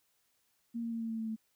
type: tone with pitch steps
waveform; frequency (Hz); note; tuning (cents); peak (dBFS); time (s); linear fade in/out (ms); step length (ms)
sine; 233.1 / 231 / 228.8 / 226.7 / 224.6 / 222.6 / 220.5; A#3 / A#3 / A#3 / A#3 / A3 / A3 / A3; 0 / -16 / -32 / -48 / +36 / +20 / +4; -34; 0.74-1.363; 20; 89
effects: white hiss -75 dBFS RMS until 1.55 s